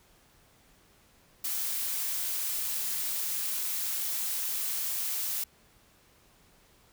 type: noise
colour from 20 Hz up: blue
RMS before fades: -32 dBFS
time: 1.44-5.44 s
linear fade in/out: 5 ms
effects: pink hiss -62 dBFS RMS until 6.92 s